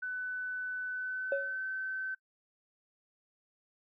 sine tone with pitch glide, 1500 to 1533.3 Hz, F#6 to G6, +23 to -39 cents, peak -34 dBFS, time 0.02-2.15 s, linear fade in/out 10 ms, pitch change +38 cents, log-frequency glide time 0.86-1.65 s
sine tone with exponential decay, 554.4 Hz, C#5, in tune, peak -24 dBFS, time 1.32-1.57 s, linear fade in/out 2 ms, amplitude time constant 54 ms
effects noise-tail reverb RT60 0.1 s tail -21 dB re dry + tanh soft clip ceiling -21 dBFS

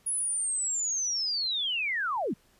sine linear sweep, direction down, 10480 to 155.56 Hz, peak -27 dBFS, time 0.06-2.34 s, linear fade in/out 10 ms, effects pink hiss -64 dBFS RMS until 2.59 s + resampled to 32000 Hz

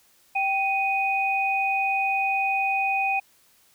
sine tone pair together, 779.5 / 2489 Hz, G5 / D#7, -10 / 0 cents, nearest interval octave + minor sixth, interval 2010 cents, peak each -24 / -24 dBFS, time 0.35-3.2 s, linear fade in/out 10 ms, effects white hiss -60 dBFS RMS until 3.74 s

